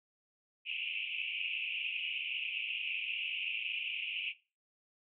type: band-pass noise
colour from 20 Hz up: white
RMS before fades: -38 dBFS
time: 0.65-4.34 s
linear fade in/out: 50 ms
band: 2400 to 2900 Hz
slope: 96 dB/octave
effects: noise-tail reverb RT60 0.3 s tail -18 dB re dry